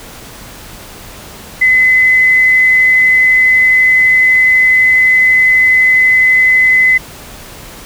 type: tone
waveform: sine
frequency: 2028 Hz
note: B6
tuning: 45 cents sharp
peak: -5 dBFS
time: 1.61-6.98 s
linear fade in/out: 10 ms
effects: pink hiss -32 dBFS RMS until 7.85 s